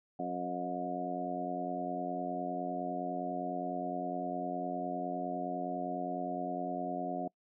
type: harmonic tone with a mistuned harmonic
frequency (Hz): 89.8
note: F2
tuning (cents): +49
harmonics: 2 / 3 / 4 / 5 / 6 / 7 / 8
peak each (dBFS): -43 / -40 / -44 / -48 / -48 / -41 / -38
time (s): 0.19-7.28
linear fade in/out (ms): 5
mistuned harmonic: 6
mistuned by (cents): +17
effects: noise-tail reverb RT60 0.1 s tail -25 dB re dry